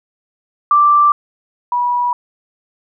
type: tone pair in turn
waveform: sine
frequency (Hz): 1174.7 / 973.1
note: D6 / B5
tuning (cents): 0 / -26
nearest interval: minor third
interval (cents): 326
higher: first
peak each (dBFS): -7 / -13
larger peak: first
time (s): 0.71-1.12 / 1.72-2.13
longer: neither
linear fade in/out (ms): 2
effects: none

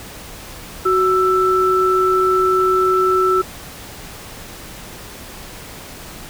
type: tone pair together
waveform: sine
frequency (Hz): 372.1 / 1326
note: F#4 / E6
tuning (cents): +10 / +10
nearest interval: octave + minor seventh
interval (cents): 2200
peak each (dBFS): -15 / -15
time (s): 0.85-3.42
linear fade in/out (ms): 10
effects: pink hiss -35 dBFS RMS until 6.29 s

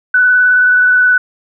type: tone with vibrato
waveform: sine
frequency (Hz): 1490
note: F#6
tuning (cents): +12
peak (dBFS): -6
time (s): 0.14-1.18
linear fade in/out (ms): 5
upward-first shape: square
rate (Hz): 19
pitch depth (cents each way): 13
effects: none

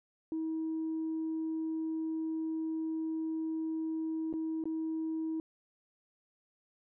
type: tone with dropouts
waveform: sine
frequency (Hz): 320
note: D#4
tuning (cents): +49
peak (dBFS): -31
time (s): 0.32-5.4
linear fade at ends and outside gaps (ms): 1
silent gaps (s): 4.328-4.338 / 4.639-4.655
effects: tanh soft clip ceiling -29 dBFS

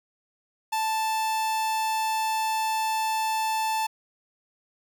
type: tone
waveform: 45% pulse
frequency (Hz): 880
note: A5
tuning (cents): 0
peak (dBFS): -24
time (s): 0.72-3.87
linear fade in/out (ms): 10
effects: none

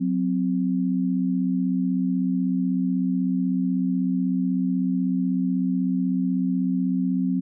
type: tone pair together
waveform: sine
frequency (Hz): 183.85 / 260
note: F#3 / C4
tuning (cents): -11 / -11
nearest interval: tritone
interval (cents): 600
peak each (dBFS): -23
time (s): 0-7.41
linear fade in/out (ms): 20
effects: none

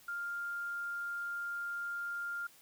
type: tone with quantisation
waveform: sine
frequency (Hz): 1400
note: F6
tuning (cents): +4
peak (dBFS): -36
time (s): 0.08-2.47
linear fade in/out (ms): 5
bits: 11
effects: white hiss -61 dBFS RMS until 2.61 s

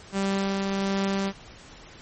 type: tone with tremolo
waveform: sawtooth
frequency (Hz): 195.8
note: G3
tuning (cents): -2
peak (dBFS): -19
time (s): 0.12-1.33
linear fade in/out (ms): 50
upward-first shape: triangle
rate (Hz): 1.4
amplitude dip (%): 25
effects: pink hiss -47 dBFS RMS until 2.01 s + MP3 32 kbps

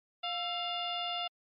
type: harmonic tone with a mistuned harmonic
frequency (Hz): 704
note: F5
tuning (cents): +14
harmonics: 1 / 2 / 3 / 4 / 5 / 6 / 7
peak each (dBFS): -37 / -42 / -47 / -37 / -40 / -51 / -52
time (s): 0.23-1.28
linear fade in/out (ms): 10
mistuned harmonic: 2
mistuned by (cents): -79
effects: MP3 48 kbps

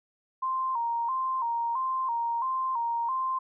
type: tone with vibrato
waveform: sine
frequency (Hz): 987.8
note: B5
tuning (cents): 0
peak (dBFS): -26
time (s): 0.42-3.39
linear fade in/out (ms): 10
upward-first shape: square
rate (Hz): 1.5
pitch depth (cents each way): 98
effects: none

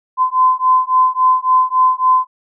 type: beating tone pair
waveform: sine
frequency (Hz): 1023 / 1026.6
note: C6 / C6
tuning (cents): -39 / -33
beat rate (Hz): 3.6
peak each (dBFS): -13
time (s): 0.17-2.27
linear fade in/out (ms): 50
effects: none

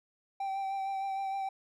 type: tone with vibrato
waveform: triangle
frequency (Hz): 779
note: G5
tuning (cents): -11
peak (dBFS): -30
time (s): 0.4-1.49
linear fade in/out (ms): 5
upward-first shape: triangle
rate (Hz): 6.5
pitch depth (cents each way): 25
effects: none

